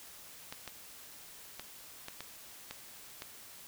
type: clicks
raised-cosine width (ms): 0.2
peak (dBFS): -24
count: 7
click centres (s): 0.525 / 0.677 / 1.596 / 2.084 / 2.206 / 2.71 / 3.221
effects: white hiss -52 dBFS RMS until 3.67 s